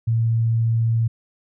sine tone, 114.3 Hz, A#2, 34 cents flat, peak -16 dBFS, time 0.07-1.08 s, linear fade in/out 10 ms, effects none

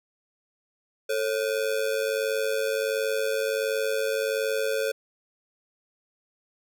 square ring-modulated tone, 493.9 Hz, B4, in tune, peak -22 dBFS, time 1.09-4.92 s, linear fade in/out 10 ms, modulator 50.7 Hz, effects none

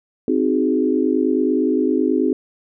sine chord, Ab dominant seventh, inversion first, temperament equal with one note detuned, 261.6 / 311.1 / 370 / 418.4 Hz, C4 / Eb4 / Gb4 / Ab4, 0 / 0 / 0 / +13 cents, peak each -19 / -20 / -22 / -22 dBFS, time 0.28-2.33 s, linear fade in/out 2 ms, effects none

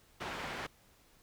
white low-pass noise, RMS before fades -41 dBFS, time 0.2-0.67 s, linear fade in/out 10 ms, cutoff 2000 Hz, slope 12 dB/octave, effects pink hiss -65 dBFS RMS until 1.22 s

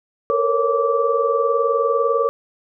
sine tone cluster, 454 / 473.9 / 552 / 1162 Hz, A#4 / A#4 / C#5 / D6, -46 / +28 / -7 / -19 cents, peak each -21 dBFS, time 0.3-2.29 s, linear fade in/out 0 ms, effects none

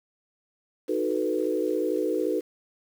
sine chord, B dominant seventh, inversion first, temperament equal with one note detuned, 311.1 / 368.7 / 440 / 493.9 Hz, D#4 / F#4 / A4 / B4, 0 / -6 / 0 / 0 cents, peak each -29 dBFS, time 0.88-2.41 s, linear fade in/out 20 ms, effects 8-bit

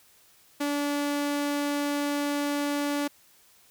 sawtooth tone, 288.5 Hz, D4, 31 cents flat, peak -22 dBFS, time 0.6-3.08 s, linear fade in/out 10 ms, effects white hiss -59 dBFS RMS until 3.7 s

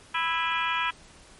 harmonic tone with a mistuned harmonic, 329.6 Hz, E4, in tune, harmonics 3 / 4 / 5 / 6 / 7 / 8 / 9 / 10, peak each -29 / -31 / -32 / -36 / -32 / -37 / -37 / -36 dBFS, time 0.14-0.91 s, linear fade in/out 10 ms, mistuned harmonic 7, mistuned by +75 cents, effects pink hiss -52 dBFS RMS until 1.39 s + MP3 48 kbps

